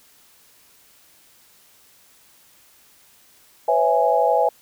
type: chord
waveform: sine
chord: C# minor seventh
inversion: third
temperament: equal with one note detuned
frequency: 502.5 / 554.4 / 659.3 / 830.6 Hz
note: B4 / C#5 / E5 / G#5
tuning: +30 / 0 / 0 / 0 cents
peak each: -21 / -23 / -20 / -19 dBFS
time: 3.68-4.49 s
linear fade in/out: 5 ms
effects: white hiss -54 dBFS RMS until 4.61 s